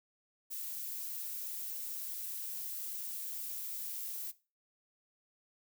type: noise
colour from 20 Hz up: violet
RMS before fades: -41 dBFS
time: 0.5-4.32 s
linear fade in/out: 20 ms
effects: noise-tail reverb RT60 0.3 s tail -17 dB re dry